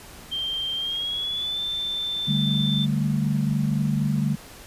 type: tone with pitch glide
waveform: sine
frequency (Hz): 3163 to 3550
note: G7 to A7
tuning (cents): +15 to +15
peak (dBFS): -25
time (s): 0.31-2.86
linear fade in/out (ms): 20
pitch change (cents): +200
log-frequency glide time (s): 0.76-1.6
type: chord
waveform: sine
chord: D suspended fourth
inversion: none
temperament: equal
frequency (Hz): 146.83 / 196 / 220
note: D3 / G3 / A3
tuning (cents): 0 / 0 / 0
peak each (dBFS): -23 / -26 / -26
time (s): 2.27-4.36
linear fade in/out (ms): 20
effects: pink hiss -44 dBFS RMS until 4.66 s + resampled to 32000 Hz